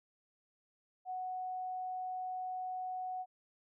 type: tone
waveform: sine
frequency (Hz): 740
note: F#5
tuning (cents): 0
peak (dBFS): -37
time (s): 1.05-3.26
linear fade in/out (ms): 50
effects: none